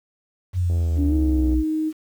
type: exponential sweep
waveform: sine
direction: down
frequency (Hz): 92.5 to 59.7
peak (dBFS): -18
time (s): 0.53-1.64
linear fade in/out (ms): 50
type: click train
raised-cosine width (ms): 2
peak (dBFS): -24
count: 73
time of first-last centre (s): 0.7-1.541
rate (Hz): 85.6
type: tone with pitch glide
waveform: sine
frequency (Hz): 286.6 to 312.5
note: D4 to D#4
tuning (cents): -42 to +8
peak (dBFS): -20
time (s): 0.96-1.93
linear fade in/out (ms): 50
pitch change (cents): +150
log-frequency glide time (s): 1.07-1.14
effects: 8-bit